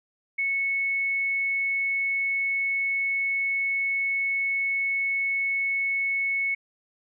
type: tone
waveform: sine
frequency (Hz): 2205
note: C#7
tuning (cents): -10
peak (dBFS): -23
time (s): 0.38-6.55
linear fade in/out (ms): 10
effects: none